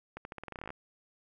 accelerating click train, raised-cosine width 0.5 ms, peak -26 dBFS, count 15, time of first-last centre 0.17-0.704 s, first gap 81 ms, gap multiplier 0.87, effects none

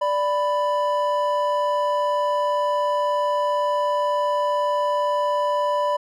triangle tone pair together, 586.8 / 992 Hz, D5 / B5, -2 / +7 cents, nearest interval major sixth, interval 909 cents, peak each -20 dBFS, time 0.01-5.97 s, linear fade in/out 10 ms, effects none

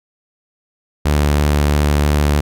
sawtooth tone with vibrato, 73.5 Hz, D2, 2 cents sharp, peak -8 dBFS, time 1.05-2.41 s, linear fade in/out 10 ms, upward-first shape sine, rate 3 Hz, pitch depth 9 cents each way, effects none

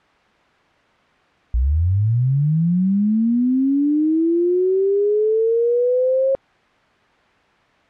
sine linear sweep, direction up, 56.1 to 542 Hz, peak -14 dBFS, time 1.54-6.35 s, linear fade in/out 0 ms, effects white hiss -54 dBFS RMS until 7.89 s + low-pass 2000 Hz 12 dB/octave

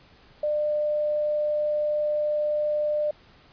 sine tone, 599 Hz, D5, 34 cents sharp, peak -22 dBFS, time 0.43-3.11 s, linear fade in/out 5 ms, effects pink hiss -55 dBFS RMS until 3.52 s + resampled to 11025 Hz

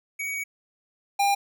square tone pair in turn, 2254 / 801.8 Hz, C#7 / G5, +28 / +39 cents, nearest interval octave + tritone, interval 1789 cents, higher first, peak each -29 / -20 dBFS, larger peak second, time 0.19-0.44 / 1.19-1.35 s, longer first, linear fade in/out 10 ms, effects none

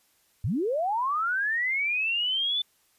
sine linear sweep, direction up, 77.78 to 3530 Hz, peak -24 dBFS, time 0.44-2.62 s, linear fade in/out 5 ms, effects white hiss -66 dBFS RMS until 2.98 s + resampled to 32000 Hz

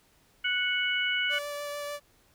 harmonic tone, 738 Hz, F#5, 5 cents flat, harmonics 2 / 3 / 4, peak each -30 / -30 / -30 dBFS, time 0.44-1.39 s, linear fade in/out 10 ms
sawtooth tone with vibrato, 581 Hz, D5, 19 cents flat, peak -30 dBFS, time 1.29-2 s, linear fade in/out 50 ms, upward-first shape sine, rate 6.7 Hz, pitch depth 9 cents each way
effects pink hiss -64 dBFS RMS until 2.34 s

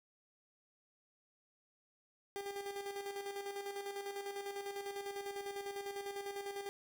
30% pulse tone with tremolo, 400.1 Hz, G4, 35 cents sharp, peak -37 dBFS, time 2.36-6.69 s, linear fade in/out 0 ms, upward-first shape square, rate 10 Hz, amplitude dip 50%, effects none

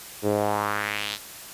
sawtooth tone with band-pass filter sweep, 103.83 Hz, G#2, in tune, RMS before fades -26 dBFS, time 0.22-1.19 s, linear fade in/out 50 ms, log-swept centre 390 to 4300 Hz, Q 2.3, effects white hiss -41 dBFS RMS until 1.53 s + resampled to 32000 Hz

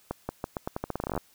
accelerating click train, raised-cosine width 1 ms, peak -16 dBFS, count 18, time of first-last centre 0.11-1.177 s, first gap 180 ms, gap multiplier 0.84, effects white hiss -61 dBFS RMS until 1.34 s

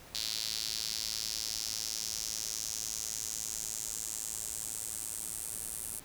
square tone with high-pass filter sweep, 55 Hz, A1, in tune, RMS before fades -38 dBFS, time 0.14-6 s, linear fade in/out 10 ms, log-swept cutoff 4300 to 9400 Hz, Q 3, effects pink hiss -53 dBFS RMS until 6.04 s

